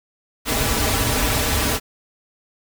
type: noise with comb filter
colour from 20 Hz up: pink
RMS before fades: -20 dBFS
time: 0.45-1.8 s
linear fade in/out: 50 ms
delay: 5.6 ms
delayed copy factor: -1
effects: none